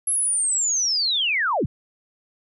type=linear sweep; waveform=sine; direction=down; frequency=11175 to 63.1 Hz; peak=-19 dBFS; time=0.07-1.66 s; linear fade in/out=5 ms; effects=none